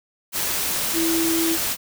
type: tone in noise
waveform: sine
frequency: 329.6 Hz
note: E4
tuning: in tune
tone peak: -20 dBFS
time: 0.93-1.58 s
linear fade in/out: 50 ms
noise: white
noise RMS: -24 dBFS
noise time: 0.32-1.77 s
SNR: +1 dB
effects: none